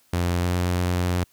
sawtooth tone with pitch glide, 87.6 to 89.18 Hz, F2 to F2, +6 to +37 cents, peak -17 dBFS, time 0.13-1.24 s, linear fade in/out 5 ms, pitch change +31 cents, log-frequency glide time 0.39-0.49 s, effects white hiss -61 dBFS RMS until 1.32 s

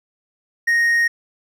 triangle tone, 1864.7 Hz, A#6, in tune, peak -12 dBFS, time 0.67-1.08 s, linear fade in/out 10 ms, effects none

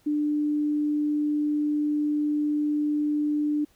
sine tone, 297.4 Hz, D4, 22 cents sharp, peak -22 dBFS, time 0.06-3.65 s, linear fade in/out 10 ms, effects pink hiss -63 dBFS RMS until 3.75 s

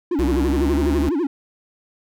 triangle tone with vibrato, 314.5 Hz, D#4, 19 cents sharp, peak -16 dBFS, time 0.11-1.27 s, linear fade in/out 5 ms, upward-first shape sine, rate 12 Hz, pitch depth 250 cents each way
square tone with pitch glide, 65.1 to 72.23 Hz, C2 to D2, -8 to -28 cents, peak -21 dBFS, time 0.19-1.09 s, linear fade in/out 0 ms, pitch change +180 cents, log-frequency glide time 0.3-0.81 s
effects none

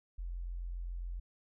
sine tone, 43.65 Hz, F1, in tune, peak -37 dBFS, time 0.18-1.2 s, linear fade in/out 10 ms, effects none

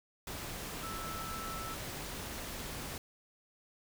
sine tone in noise, 1318.5 Hz, E6, in tune, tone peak -42 dBFS, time 0.83-1.74 s, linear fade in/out 2 ms, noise pink, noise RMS -42 dBFS, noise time 0.27-2.98 s, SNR -3 dB, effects none

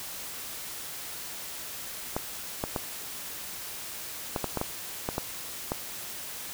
clicks, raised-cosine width 1 ms, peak -14 dBFS, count 10, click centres 2.165 / 2.639 / 2.762 / 4.362 / 4.443 / 4.573 / 4.614 / 5.089 / 5.181 / 5.719 s, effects white hiss -39 dBFS RMS until 6.53 s

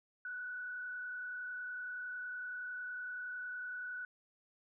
sine tone with frequency modulation, 1480 Hz, F#6, in tune, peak -40 dBFS, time 0.25-4.05 s, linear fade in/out 2 ms, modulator 30.8 Hz, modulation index 0.76, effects none

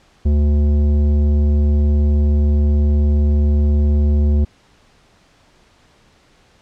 triangle tone with tanh clipping, 73.42 Hz, D2, in tune, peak -13 dBFS, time 0.25-4.45 s, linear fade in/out 10 ms, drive 16 dB, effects pink hiss -53 dBFS RMS until 6.61 s + low-pass 6000 Hz 12 dB/octave

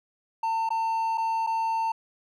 triangle tone with dropouts, 900 Hz, A5, 39 cents sharp, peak -22 dBFS, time 0.43-1.92 s, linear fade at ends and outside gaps 5 ms, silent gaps 0.691-0.704 / 1.175-1.179 / 1.466-1.471 s, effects none

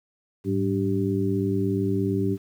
harmonic tone with a mistuned harmonic, 97 Hz, G2, 18 cents flat, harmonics 1 / 2 / 3 / 4, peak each -27 / -27 / -27 / -27 dBFS, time 0.44-2.38 s, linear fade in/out 50 ms, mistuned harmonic 1, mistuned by +140 cents, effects 9-bit

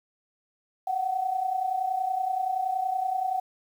sine tone pair together, 726 / 756.6 Hz, F#5 / F#5, -33 / +38 cents, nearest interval minor second, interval 71 cents, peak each -31 / -26 dBFS, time 0.87-3.4 s, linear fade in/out 5 ms, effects 9-bit

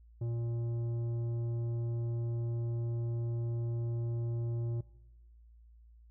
sine tone with tanh clipping, 117.1 Hz, A#2, 8 cents sharp, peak -34 dBFS, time 0.21-4.81 s, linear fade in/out 5 ms, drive 10 dB, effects noise-tail reverb RT60 1.0 s tail -20 dB re dry + added 57 Hz sine -55 dBFS peak until 6.1 s

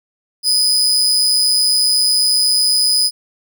35% pulse tone with amplitude modulation, 4983 Hz, D#8, 2 cents sharp, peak -8 dBFS, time 0.43-3.11 s, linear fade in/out 50 ms, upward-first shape sine, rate 192 Hz, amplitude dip 50%, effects none

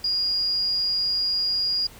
sine tone, 4854 Hz, D#8, 44 cents flat, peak -21 dBFS, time 0.04-1.87 s, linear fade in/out 5 ms, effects added 60 Hz sine -51 dBFS peak until 1.99 s + pink hiss -47 dBFS RMS until 1.99 s

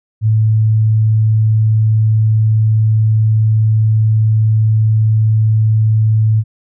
sine tone, 109.4 Hz, A2, 9 cents flat, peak -8 dBFS, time 0.21-6.44 s, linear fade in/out 50 ms, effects none

